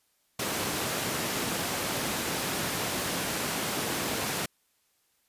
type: high-pass noise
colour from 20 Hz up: pink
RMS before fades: -31 dBFS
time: 0.39-4.46 s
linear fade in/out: 5 ms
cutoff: 150 Hz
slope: 12 dB/octave
effects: white hiss -71 dBFS RMS until 5.28 s + resampled to 32000 Hz